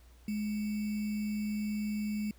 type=tone with sample-and-hold; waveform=sine; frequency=210.6 Hz; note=G#3; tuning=24 cents sharp; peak=-31 dBFS; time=0.28-2.31 s; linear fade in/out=2 ms; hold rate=2450 Hz; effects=added 60 Hz sine -55 dBFS peak until 2.38 s + pink hiss -65 dBFS RMS until 2.38 s